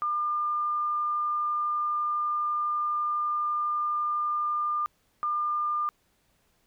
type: tone pair in turn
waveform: sine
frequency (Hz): 1202 / 1202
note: D6 / D6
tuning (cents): +40 / +40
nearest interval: unison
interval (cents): 0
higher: neither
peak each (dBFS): -25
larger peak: neither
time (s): 0.02-4.86 / 5.23-5.89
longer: first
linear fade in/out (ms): 0
effects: pink hiss -69 dBFS RMS until 6.66 s